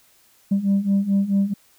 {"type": "beating tone pair", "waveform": "sine", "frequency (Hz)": [195.1, 199.7], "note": ["G3", "G3"], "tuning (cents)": [-8, 32], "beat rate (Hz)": 4.6, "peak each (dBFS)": [-20, -17], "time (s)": [0.51, 1.54], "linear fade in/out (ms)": 10, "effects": ["tanh soft clip ceiling -13 dBFS", "white hiss -57 dBFS RMS until 1.78 s"]}